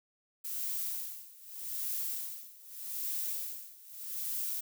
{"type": "noise with tremolo", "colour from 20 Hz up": "violet", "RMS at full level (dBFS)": -35, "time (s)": [0.44, 4.61], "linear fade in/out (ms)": 10, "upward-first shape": "sine", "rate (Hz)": 0.82, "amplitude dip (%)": 90, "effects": []}